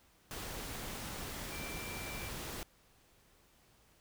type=tone in noise; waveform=sine; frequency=2349 Hz; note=D7; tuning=in tune; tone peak=-47 dBFS; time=1.52-2.29 s; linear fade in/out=0 ms; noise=pink; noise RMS=-43 dBFS; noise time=0.31-2.63 s; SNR=-7 dB; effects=pink hiss -67 dBFS RMS until 4 s